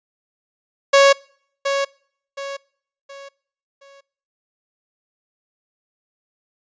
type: tone with echo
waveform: sawtooth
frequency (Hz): 554.4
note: C#5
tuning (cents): 0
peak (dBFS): -5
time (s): 0.93-1.13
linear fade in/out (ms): 10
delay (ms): 720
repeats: 4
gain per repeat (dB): -9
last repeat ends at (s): 4.01
effects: noise-tail reverb RT60 0.6 s tail -25 dB re dry + resampled to 16000 Hz